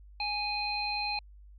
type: harmonic tone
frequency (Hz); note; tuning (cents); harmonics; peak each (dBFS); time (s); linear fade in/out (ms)
829; G#5; -3; 1 / 3 / 5; -34 / -34 / -34; 0.2-1.19; 2
effects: added 50 Hz sine -49 dBFS peak until 1.58 s + MP3 64 kbps